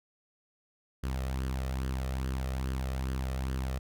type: tone with flanger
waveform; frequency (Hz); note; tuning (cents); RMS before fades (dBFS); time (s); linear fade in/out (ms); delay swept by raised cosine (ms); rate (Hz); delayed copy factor
sawtooth; 65.41; C2; 0; -33; 1.03-3.79; 10; 0.63 to 1.63; 2.4; +0.5
effects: none